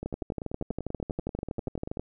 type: two click trains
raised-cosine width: 2 ms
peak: -18 / -21 dBFS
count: 25 / 21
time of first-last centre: 0.06-1.995 / 0.03-1.972 s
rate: 12.4 / 10.3 Hz
effects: none